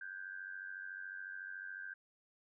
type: tone with amplitude modulation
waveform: sine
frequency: 1568 Hz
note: G6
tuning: in tune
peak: -40 dBFS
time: 0.01-1.94 s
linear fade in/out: 5 ms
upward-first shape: sine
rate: 93.9 Hz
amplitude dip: 80%
effects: none